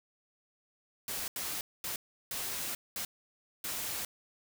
white noise bursts at uneven times, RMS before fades -37 dBFS, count 6, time 1.08-1.28 / 1.36-1.61 / 1.84-1.96 / 2.31-2.75 / 2.96-3.05 / 3.64-4.05 s, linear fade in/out 2 ms, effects none

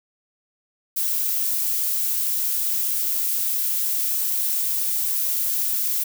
violet noise, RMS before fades -23 dBFS, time 0.96-6.04 s, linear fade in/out 10 ms, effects none

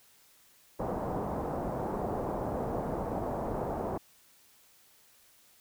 white low-pass noise, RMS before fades -34 dBFS, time 0.79-3.98 s, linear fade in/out 10 ms, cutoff 830 Hz, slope 24 dB/octave, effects white hiss -62 dBFS RMS until 5.6 s

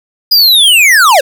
square linear sweep, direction down, 4978 to 493.9 Hz, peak -4 dBFS, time 0.31-1.21 s, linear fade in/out 10 ms, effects none

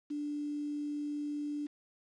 sine tone with quantisation, 293.7 Hz, D4, in tune, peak -34 dBFS, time 0.1-1.67 s, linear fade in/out 10 ms, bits 9, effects low-pass 5000 Hz 12 dB/octave

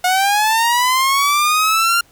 sawtooth linear sweep, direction up, 720 to 1400 Hz, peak -9 dBFS, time 0.04-2.01 s, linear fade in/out 5 ms, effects pink hiss -52 dBFS RMS until 2.11 s

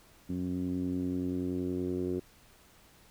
10% pulse tone with low-pass filter sweep, 90.5 Hz, F#2, 38 cents flat, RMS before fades -33 dBFS, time 0.29-2.2 s, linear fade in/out 10 ms, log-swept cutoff 240 to 360 Hz, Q 3.5, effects pink hiss -60 dBFS RMS until 3.1 s

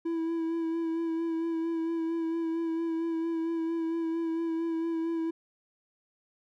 triangle tone with vibrato, 329.6 Hz, E4, in tune, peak -26 dBFS, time 0.05-5.31 s, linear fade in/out 10 ms, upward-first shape sine, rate 4.4 Hz, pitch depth 24 cents each way, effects none

